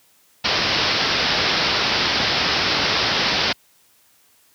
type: low-pass noise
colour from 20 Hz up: white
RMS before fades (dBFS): -20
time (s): 0.44-3.53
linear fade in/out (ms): 10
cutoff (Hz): 5400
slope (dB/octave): 96
effects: white hiss -57 dBFS RMS until 4.54 s + high-pass 60 Hz 12 dB/octave